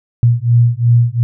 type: beating tone pair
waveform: sine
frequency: 117.5 / 120.3 Hz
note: A#2 / B2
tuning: +14 / -45 cents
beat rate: 2.8 Hz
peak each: -11 dBFS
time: 0.23-1.23 s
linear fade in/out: 0 ms
effects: none